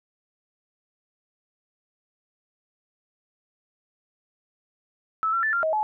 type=tone with pitch steps; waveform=sine; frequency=1306 / 1358 / 1758 / 1388 / 634 / 856 Hz; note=E6 / F6 / A6 / F6 / D#5 / A5; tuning=-17 / -49 / -2 / -11 / +32 / -48 cents; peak=-21 dBFS; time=5.23-5.83 s; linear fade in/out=0 ms; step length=100 ms; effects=none